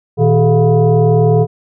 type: tone with frequency modulation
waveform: sine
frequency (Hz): 158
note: D#3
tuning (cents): +27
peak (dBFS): -7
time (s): 0.17-1.47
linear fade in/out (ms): 50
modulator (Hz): 276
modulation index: 1.5
effects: none